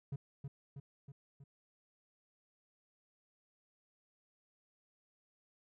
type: tone with echo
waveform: triangle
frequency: 138.9 Hz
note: C#3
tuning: 4 cents sharp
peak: -35 dBFS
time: 0.12-0.16 s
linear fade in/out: 5 ms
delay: 320 ms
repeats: 4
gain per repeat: -4 dB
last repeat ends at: 1.44 s
effects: none